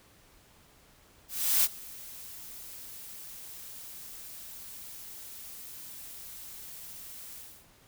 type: noise with ADSR envelope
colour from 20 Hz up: blue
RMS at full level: -23 dBFS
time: 1.28-7.67 s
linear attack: 360 ms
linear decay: 36 ms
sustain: -22 dB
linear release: 300 ms
effects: pink hiss -60 dBFS RMS until 7.87 s